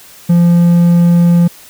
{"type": "tone", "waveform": "triangle", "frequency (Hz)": 172.4, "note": "F3", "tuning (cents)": -22, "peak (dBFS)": -3, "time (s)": [0.29, 1.48], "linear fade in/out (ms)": 10, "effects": ["white hiss -38 dBFS RMS until 1.69 s"]}